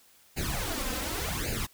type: noise with flanger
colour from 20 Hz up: pink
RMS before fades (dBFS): -32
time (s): 0.36-1.67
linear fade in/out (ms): 20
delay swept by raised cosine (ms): 0.43 to 3.93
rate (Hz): 0.88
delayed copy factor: +0.85
effects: white hiss -60 dBFS RMS until 1.73 s